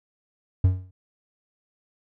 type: tone with exponential decay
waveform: triangle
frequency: 92.5 Hz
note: F#2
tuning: in tune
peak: -10 dBFS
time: 0.64-0.91 s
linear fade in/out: 5 ms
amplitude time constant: 58 ms
effects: none